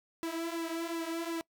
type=tone with flanger; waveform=sawtooth; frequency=331.9 Hz; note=E4; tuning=12 cents sharp; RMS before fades=-36 dBFS; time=0.23-1.41 s; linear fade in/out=0 ms; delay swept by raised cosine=1.3 to 5 ms; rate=2.7 Hz; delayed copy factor=-0.7; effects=noise-tail reverb RT60 0.1 s tail -23 dB re dry